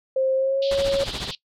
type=tone with pitch glide; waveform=sine; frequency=528 to 552 Hz; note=C5 to C#5; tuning=+16 to -7 cents; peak=-18 dBFS; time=0.16-1.04 s; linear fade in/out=5 ms; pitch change=+77 cents; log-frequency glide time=0.35-0.7 s
type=band-pass noise; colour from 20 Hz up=pink; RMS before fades=-34 dBFS; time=0.62-1.35 s; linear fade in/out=2 ms; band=3000 to 4600 Hz; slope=48 dB/octave
type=noise with tremolo; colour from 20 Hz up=pink; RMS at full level=-28 dBFS; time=0.71-1.31 s; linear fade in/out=2 ms; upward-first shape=triangle; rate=14 Hz; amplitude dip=90%
effects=noise-tail reverb RT60 0.1 s tail -18 dB re dry + low-pass 8000 Hz 12 dB/octave